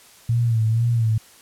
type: tone with vibrato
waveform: sine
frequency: 114.5 Hz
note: A#2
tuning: 31 cents flat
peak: -16 dBFS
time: 0.29-1.18 s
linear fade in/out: 5 ms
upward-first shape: sine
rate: 2.1 Hz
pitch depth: 66 cents each way
effects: white hiss -49 dBFS RMS until 1.41 s + low-pass 12000 Hz 12 dB/octave